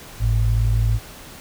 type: tone pair together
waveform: sine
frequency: 51.91 / 110 Hz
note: G#1 / A2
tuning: 0 / 0 cents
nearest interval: octave + minor second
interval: 1300 cents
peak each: -18 dBFS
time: 0.19-1 s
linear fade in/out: 50 ms
effects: pink hiss -40 dBFS RMS until 1.4 s